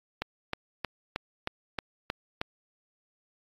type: click train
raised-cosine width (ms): 0.3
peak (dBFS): -14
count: 8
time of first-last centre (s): 0.22-2.414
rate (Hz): 3.19
effects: AAC 32 kbps